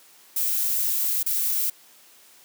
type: noise with dropouts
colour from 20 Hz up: violet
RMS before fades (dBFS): -24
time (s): 0.36-1.7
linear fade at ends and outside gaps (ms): 5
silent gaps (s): 1.23-1.261
effects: white hiss -53 dBFS RMS until 2.44 s + high-pass 200 Hz 12 dB/octave